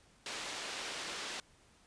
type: band-pass noise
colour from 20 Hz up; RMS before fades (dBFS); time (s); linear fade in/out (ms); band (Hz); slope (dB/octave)
white; -42; 0.26-1.4; 2; 240 to 4700; 12
effects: pink hiss -65 dBFS RMS until 1.86 s + resampled to 22050 Hz